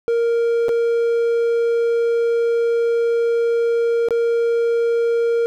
triangle tone with dropouts, 466.2 Hz, A#4, in tune, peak -13 dBFS, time 0.08-5.46 s, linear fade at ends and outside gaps 0 ms, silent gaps 0.684-0.691 / 4.086-4.107 s, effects none

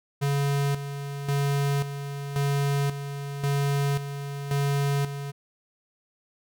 square tone with tremolo, 141.1 Hz, C#3, 31 cents sharp, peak -23 dBFS, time 0.21-5.32 s, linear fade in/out 20 ms, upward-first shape square, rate 0.93 Hz, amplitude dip 65%, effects none

